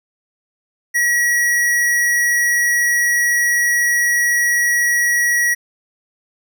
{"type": "tone", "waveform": "square", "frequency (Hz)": 1917, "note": "A#6", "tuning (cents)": 48, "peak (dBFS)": -14, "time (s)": [0.94, 5.55], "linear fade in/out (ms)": 20, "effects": []}